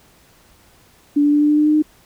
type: tone with pitch steps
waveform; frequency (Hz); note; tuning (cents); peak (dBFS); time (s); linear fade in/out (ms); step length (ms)
sine; 290 / 292.2 / 294.4 / 296.6 / 298.8 / 301.1 / 303.4 / 305.7; D4 / D4 / D4 / D4 / D4 / D4 / D#4 / D#4; -22 / -9 / +4 / +17 / +30 / +43 / -44 / -30; -11; 1.16-1.824; 10; 83
effects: pink hiss -52 dBFS RMS until 2.05 s